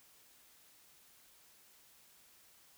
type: silence
effects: white hiss -64 dBFS RMS until 2.77 s